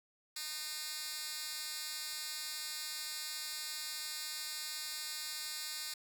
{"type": "tone with high-pass filter", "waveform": "10% pulse", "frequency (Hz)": 305.7, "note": "D#4", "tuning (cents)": -30, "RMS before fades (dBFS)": -42, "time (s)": [0.36, 5.94], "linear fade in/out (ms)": 5, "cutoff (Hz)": 3900, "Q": 1, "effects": []}